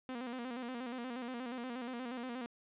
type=tone with vibrato; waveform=sawtooth; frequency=246.9 Hz; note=B3; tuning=in tune; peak=-36 dBFS; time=0.09-2.46 s; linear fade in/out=0 ms; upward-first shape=square; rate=8.4 Hz; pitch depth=75 cents each way; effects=resampled to 8000 Hz + 11-bit